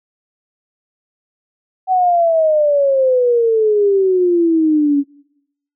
sine exponential sweep, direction down, 758 to 278.5 Hz, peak -10 dBFS, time 1.87-5.04 s, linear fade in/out 50 ms, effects noise-tail reverb RT60 0.8 s tail -23 dB re dry

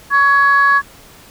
sine tone pair together, 1122 / 1677.8 Hz, C#6 / G#6, +21 / +17 cents, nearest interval perfect fifth, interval 696 cents, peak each -10 dBFS, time 0.1-0.82 s, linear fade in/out 50 ms, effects tanh soft clip ceiling -3 dBFS + pink hiss -42 dBFS RMS until 1.3 s

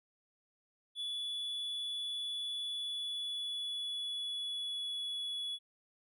triangle tone with pitch glide, 3429 to 3394 Hz, A7 to G#7, -45 to +37 cents, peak -35 dBFS, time 0.95-5.59 s, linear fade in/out 50 ms, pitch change -18 cents, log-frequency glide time 2.69-4.99 s, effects none

